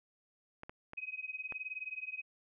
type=clicks; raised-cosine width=0.5 ms; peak=-30 dBFS; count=4; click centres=0.634 / 0.695 / 0.934 / 1.523 s
type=tone with tremolo; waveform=sine; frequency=2525 Hz; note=D#7; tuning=25 cents sharp; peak=-35 dBFS; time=0.97-2.22 s; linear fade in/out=10 ms; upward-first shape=triangle; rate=19 Hz; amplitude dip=100%
effects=none